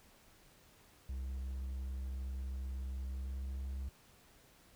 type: tone with pitch glide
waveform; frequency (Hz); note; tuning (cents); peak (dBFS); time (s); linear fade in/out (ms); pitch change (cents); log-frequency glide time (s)
triangle; 65.41 to 66.78; C2 to C2; 0 to +36; -36; 1.09-3.89; 5; +36; 3.01-3.74
effects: pink hiss -64 dBFS RMS until 4.75 s